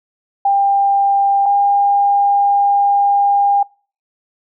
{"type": "tone pair in turn", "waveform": "sine", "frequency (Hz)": [796, 805.2], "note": ["G5", "G5"], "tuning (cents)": [26, 46], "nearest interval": "unison", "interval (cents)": 20, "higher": "second", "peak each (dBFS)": -10, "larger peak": "neither", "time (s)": [[0.45, 1.46], [1.46, 3.63]], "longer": "second", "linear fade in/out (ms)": 5, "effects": ["noise-tail reverb RT60 0.4 s tail -25 dB re dry"]}